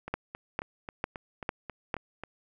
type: two click trains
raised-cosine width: 0.5 ms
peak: -14 / -23 dBFS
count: 5 / 9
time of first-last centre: 0.14-1.942 / 0.08-2.236 s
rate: 2.22 / 3.71 Hz
effects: none